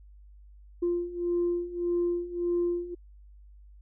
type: beating tone pair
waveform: sine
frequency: 347.1 / 348.8 Hz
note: F4 / F4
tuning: -11 / -2 cents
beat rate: 1.7 Hz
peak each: -30 / -27 dBFS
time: 0.82-2.95 s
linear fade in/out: 10 ms
effects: tanh soft clip ceiling -20 dBFS + added 50 Hz sine -49 dBFS peak until 3.81 s